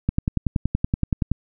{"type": "click train", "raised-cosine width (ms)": 5, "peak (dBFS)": -7, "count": 14, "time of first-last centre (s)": [0.09, 1.316], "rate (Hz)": 10.6, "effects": []}